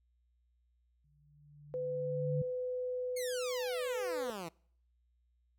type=tone with exponential growth; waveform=sine; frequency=146.83 Hz; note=D3; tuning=in tune; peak=-30 dBFS; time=1.04-2.42 s; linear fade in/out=5 ms; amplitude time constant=300 ms
type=tone with pitch glide; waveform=sine; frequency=504 to 500.2 Hz; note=B4 to B4; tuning=+35 to +22 cents; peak=-34 dBFS; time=1.74-4.3 s; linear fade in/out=0 ms; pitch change=-13 cents; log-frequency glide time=2.22-3.3 s
type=exponential sweep; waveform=10% pulse; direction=down; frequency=2231 to 158.1 Hz; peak=-32 dBFS; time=3.16-4.49 s; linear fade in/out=10 ms
effects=noise-tail reverb RT60 0.6 s tail -26 dB re dry + added 60 Hz sine -70 dBFS peak until 5.58 s